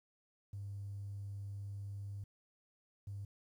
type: tone bursts at uneven times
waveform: triangle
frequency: 100.1 Hz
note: G2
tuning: 37 cents sharp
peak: -38 dBFS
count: 2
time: 0.53-2.24 / 3.07-3.25 s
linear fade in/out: 5 ms
effects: tanh soft clip ceiling -39 dBFS + 12-bit